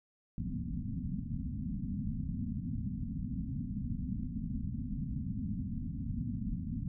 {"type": "low-pass noise", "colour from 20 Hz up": "white", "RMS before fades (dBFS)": -37, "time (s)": [0.38, 6.88], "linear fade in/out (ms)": 0, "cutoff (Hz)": 260, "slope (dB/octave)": 96, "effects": []}